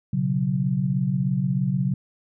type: chord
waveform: sine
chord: B suspended second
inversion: none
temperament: equal with one note detuned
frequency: 121.91 / 138.59 / 185 Hz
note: B2 / C#3 / F#3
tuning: -22 / 0 / 0 cents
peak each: -29 / -23 / -24 dBFS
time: 0.13-1.94 s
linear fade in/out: 5 ms
effects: none